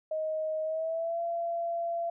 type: tone with pitch glide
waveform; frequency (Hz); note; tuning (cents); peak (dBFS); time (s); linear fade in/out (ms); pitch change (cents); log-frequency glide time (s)
sine; 627 to 679.8; D#5 to F5; +13 to -47; -29; 0.11-2.1; 5; +140; 0.63-1.21
effects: none